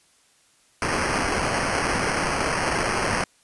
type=noise with sample-and-hold; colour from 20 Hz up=violet; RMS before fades=-24 dBFS; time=0.82-3.24 s; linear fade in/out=2 ms; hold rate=3675 Hz; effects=white hiss -60 dBFS RMS until 3.43 s + resampled to 24000 Hz